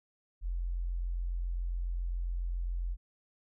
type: tone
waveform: sine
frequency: 43.65 Hz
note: F1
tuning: in tune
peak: -31 dBFS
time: 0.41-2.97 s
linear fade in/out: 50 ms
effects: none